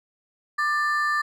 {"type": "ring-modulated tone", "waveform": "triangle", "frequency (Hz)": 1480, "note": "F#6", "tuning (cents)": 0, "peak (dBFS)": -16, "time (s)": [0.58, 1.22], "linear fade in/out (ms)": 10, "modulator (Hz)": 291, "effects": []}